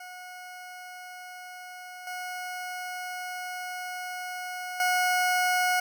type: tone with level steps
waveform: 20% pulse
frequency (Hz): 728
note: F#5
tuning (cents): -28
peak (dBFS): -36 / -29 / -18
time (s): 0-5.8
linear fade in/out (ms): 5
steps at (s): 2.07 / 4.8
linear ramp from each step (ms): 2
effects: none